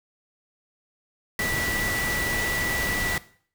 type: tone in noise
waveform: sine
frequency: 1959 Hz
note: B6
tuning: 15 cents flat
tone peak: -26 dBFS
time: 1.39-3.18 s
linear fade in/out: 2 ms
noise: pink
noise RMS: -29 dBFS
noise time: 1.39-3.18 s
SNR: 0 dB
effects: noise-tail reverb RT60 0.5 s tail -17 dB re dry